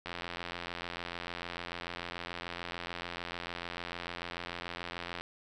click train, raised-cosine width 0.3 ms, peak -22 dBFS, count 448, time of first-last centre 0.06-5.21 s, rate 86.8 Hz, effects none

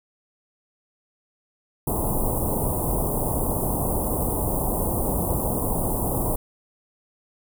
pink band-stop noise, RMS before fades -24 dBFS, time 1.87-6.36 s, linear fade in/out 5 ms, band 1000 to 9200 Hz, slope 48 dB/octave, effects none

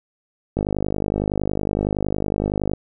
click train, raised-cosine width 2 ms, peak -8 dBFS, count 111, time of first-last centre 0.57-2.735 s, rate 50.8 Hz, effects none

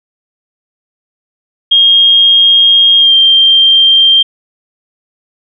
sine tone with pitch glide, 3242 to 3172 Hz, G#7 to G7, -42 to +20 cents, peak -3 dBFS, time 1.71-4.23 s, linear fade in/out 10 ms, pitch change -38 cents, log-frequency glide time 2.98-3.14 s, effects none

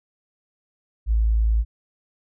sine tone, 55 Hz, A1, in tune, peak -16 dBFS, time 1.06-1.65 s, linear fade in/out 50 ms, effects none

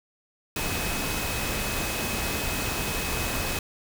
sine tone in noise, 2549 Hz, D#7, 41 cents sharp, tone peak -36 dBFS, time 0.56-3.59 s, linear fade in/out 2 ms, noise pink, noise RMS -29 dBFS, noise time 0.56-3.59 s, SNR -10 dB, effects none

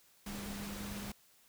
sine tone in noise, 202.5 Hz, G#3, 43 cents flat, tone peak -43 dBFS, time 0.26-1.12 s, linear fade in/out 5 ms, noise pink, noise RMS -45 dBFS, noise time 0.26-1.12 s, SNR -1 dB, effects white hiss -66 dBFS RMS until 1.48 s

